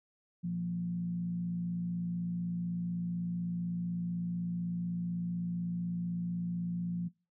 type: tone with frequency modulation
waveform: sine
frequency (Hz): 174.61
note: F3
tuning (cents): 0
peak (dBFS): -32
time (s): 0.43-7.09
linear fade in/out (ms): 20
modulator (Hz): 55.9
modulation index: 0.38
effects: noise-tail reverb RT60 0.3 s tail -23 dB re dry